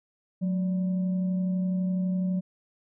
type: tone with frequency modulation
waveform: sine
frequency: 183 Hz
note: F#3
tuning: 19 cents flat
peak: -24 dBFS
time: 0.41-2.41 s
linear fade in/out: 20 ms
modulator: 398 Hz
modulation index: 0.24
effects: none